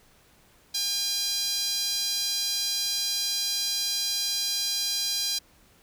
sawtooth tone with high-pass filter, 807 Hz, G#5, 50 cents flat, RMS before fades -28 dBFS, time 0.74-5.39 s, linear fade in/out 10 ms, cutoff 4500 Hz, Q 3.7, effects pink hiss -59 dBFS RMS until 5.82 s

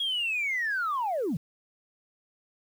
sine linear sweep, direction down, 3322 to 130.81 Hz, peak -25 dBFS, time 0-1.37 s, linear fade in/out 5 ms, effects tanh soft clip ceiling -23 dBFS + 9-bit

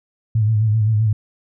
sine tone with vibrato, 108.6 Hz, A2, 22 cents flat, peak -13 dBFS, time 0.35-1.13 s, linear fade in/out 5 ms, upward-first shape sine, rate 7.7 Hz, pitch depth 63 cents each way, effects none

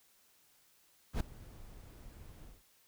brown noise with ADSR envelope, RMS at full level -29 dBFS, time 1.13-2.63 s, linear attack 73 ms, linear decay 7 ms, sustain -23 dB, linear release 200 ms, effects white hiss -68 dBFS RMS until 2.87 s

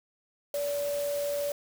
sine tone in noise, 575 Hz, D5, 37 cents flat, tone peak -28 dBFS, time 0.54-1.52 s, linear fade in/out 2 ms, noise white, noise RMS -41 dBFS, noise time 0.54-1.52 s, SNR +10 dB, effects none

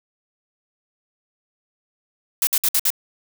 blue noise bursts, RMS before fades -18 dBFS, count 5, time 2.42-2.903 s, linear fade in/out 2 ms, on 51 ms, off 57 ms, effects none

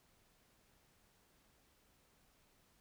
silence, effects pink hiss -72 dBFS RMS until 2.8 s

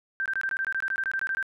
sine tone bursts, 1568 Hz, G6, in tune, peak -25 dBFS, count 16, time 0.2-1.427 s, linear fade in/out 0 ms, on 57 ms, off 21 ms, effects none

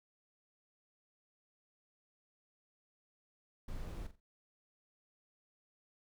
brown noise with echo, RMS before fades -43 dBFS, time 3.68-4.07 s, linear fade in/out 5 ms, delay 44 ms, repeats 3, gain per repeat -11 dB, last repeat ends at 4.202 s, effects none

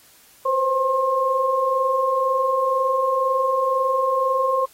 sine tone cluster, 505 / 527 / 1068 Hz, B4 / C5 / C6, +39 / +12 / +35 cents, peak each -28 / -21 / -20 dBFS, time 0.45-4.66 s, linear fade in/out 10 ms, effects white hiss -52 dBFS RMS until 4.73 s + AAC 48 kbps

